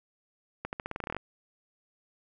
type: accelerating click train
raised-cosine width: 0.5 ms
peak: -19 dBFS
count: 13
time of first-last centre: 0.65-1.166 s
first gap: 79 ms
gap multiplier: 0.88
effects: none